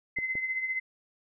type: tone with tremolo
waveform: sine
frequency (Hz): 2054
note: C7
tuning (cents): -33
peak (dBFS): -26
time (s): 0.16-0.8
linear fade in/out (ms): 10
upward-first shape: triangle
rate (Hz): 15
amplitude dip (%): 65
type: clicks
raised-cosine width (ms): 2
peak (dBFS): -28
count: 2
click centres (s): 0.187 / 0.354
effects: none